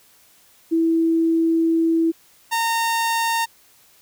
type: tone pair in turn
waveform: sine / sawtooth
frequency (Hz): 328.3 / 917.4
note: E4 / A#5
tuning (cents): -7 / -28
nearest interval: octave + tritone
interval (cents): 1779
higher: second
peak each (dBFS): -15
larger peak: neither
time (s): 0.71-2.12 / 2.51-3.46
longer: first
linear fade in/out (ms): 20
effects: white hiss -54 dBFS RMS until 4.01 s